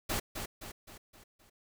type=noise with echo; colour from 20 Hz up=pink; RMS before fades=-33 dBFS; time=0.09-0.2 s; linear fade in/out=10 ms; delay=260 ms; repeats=5; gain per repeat=-6 dB; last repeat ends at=1.5 s; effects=none